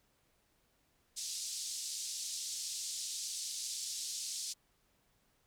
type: band-pass noise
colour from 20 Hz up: pink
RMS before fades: -41 dBFS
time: 1.16-4.54 s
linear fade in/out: 20 ms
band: 4400 to 8800 Hz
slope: 24 dB/octave
effects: pink hiss -74 dBFS RMS until 5.46 s